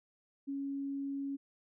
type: tone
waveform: sine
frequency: 277.2 Hz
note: C#4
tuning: in tune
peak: -35 dBFS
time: 0.47-1.37 s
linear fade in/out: 20 ms
effects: none